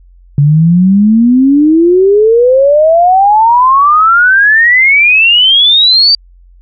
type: exponential sweep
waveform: sine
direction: up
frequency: 140 to 4674 Hz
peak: -3 dBFS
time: 0.38-6.15 s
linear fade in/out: 2 ms
effects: added 44 Hz sine -37 dBFS peak until 6.61 s